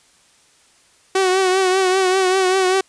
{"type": "tone with vibrato", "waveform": "sawtooth", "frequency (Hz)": 375.5, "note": "F#4", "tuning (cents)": 26, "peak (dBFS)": -10, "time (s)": [1.15, 2.81], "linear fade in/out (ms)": 5, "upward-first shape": "triangle", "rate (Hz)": 5.1, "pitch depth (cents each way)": 57, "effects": ["white hiss -54 dBFS RMS until 2.88 s", "resampled to 22050 Hz"]}